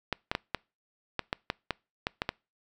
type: clicks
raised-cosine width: 0.3 ms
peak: -12 dBFS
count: 11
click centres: 0.127 / 0.315 / 0.351 / 0.547 / 1.193 / 1.329 / 1.501 / 1.707 / 2.069 / 2.219 / 2.291 s
effects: noise-tail reverb RT60 0.3 s tail -26 dB re dry